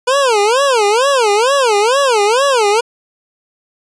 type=tone with vibrato; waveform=25% pulse; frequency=478.6 Hz; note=A#4; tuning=46 cents sharp; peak=-6 dBFS; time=0.07-2.81 s; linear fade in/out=10 ms; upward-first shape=sine; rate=2.2 Hz; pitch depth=290 cents each way; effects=resampled to 22050 Hz